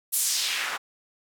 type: noise with band-pass filter sweep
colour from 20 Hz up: white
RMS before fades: -27 dBFS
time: 0.12-0.78 s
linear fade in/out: 20 ms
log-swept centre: 12000 to 1100 Hz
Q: 1.5
effects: none